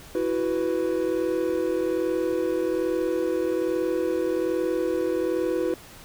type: chord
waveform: triangle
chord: E suspended second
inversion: none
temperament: just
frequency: 329.6 / 370.8 / 494.4 Hz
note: E4 / F#4 / B4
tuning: 0 / +4 / +2 cents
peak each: -25 dBFS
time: 0.15-5.74 s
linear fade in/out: 2 ms
effects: pink hiss -46 dBFS RMS until 6.04 s